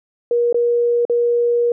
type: tone with dropouts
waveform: sine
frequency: 476.4 Hz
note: A#4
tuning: 38 cents sharp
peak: -13 dBFS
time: 0.31-1.72 s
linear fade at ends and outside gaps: 2 ms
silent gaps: 0.527-0.544 / 1.052-1.097 s
effects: none